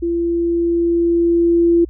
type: tone with level ramp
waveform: sine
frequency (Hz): 340.1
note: F4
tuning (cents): -46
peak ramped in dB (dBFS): -16 to -9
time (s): 0.02-1.85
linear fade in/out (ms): 10
effects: added 60 Hz sine -32 dBFS peak until 1.89 s